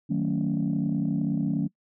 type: chord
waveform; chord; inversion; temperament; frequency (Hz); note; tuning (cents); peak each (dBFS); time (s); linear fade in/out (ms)
sine; D# half-diminished seventh; none; just; 155.56 / 186.68 / 224 / 280; D#3 / F#3 / A3 / C#4; 0 / +16 / +31 / +18; -28; 0.09-1.68; 20
effects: noise-tail reverb RT60 0.1 s tail -25 dB re dry + tanh soft clip ceiling -17 dBFS